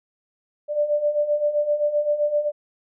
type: beating tone pair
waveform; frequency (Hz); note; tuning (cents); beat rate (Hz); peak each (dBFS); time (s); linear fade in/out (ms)
sine; 586 / 593.7; D5 / D5; -4 / +19; 7.7; -25 / -20; 0.68-2.52; 50
effects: none